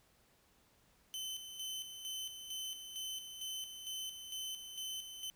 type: tone with tremolo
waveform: sawtooth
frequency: 3053 Hz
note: G7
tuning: 46 cents flat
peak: -37 dBFS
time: 1.14-5.3 s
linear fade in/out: 0 ms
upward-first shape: square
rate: 2.2 Hz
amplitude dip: 55%
effects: pink hiss -70 dBFS RMS until 5.35 s